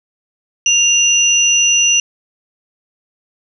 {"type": "tone pair together", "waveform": "sine", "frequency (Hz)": [2794, 5925], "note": ["F7", "F#8"], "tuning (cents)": [0, 1], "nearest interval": "octave + minor second", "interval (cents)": 1301, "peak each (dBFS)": -12, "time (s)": [0.66, 2], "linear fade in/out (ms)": 2, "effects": []}